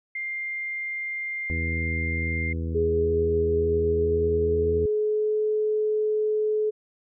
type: tone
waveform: sine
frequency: 2100 Hz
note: C7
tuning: 6 cents sharp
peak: -28 dBFS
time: 0.15-2.53 s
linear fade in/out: 5 ms
type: harmonic tone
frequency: 82 Hz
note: E2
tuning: 9 cents flat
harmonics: 1 / 2 / 3 / 4 / 5 / 6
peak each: -27 / -35 / -36 / -38 / -43 / -42 dBFS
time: 1.5-4.86 s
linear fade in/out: 0 ms
type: tone with pitch glide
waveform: sine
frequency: 415.3 to 428 Hz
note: G#4 to A4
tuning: 0 to -48 cents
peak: -21 dBFS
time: 2.74-6.71 s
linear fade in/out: 20 ms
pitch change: +52 cents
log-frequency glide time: 3.61-5.4 s
effects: none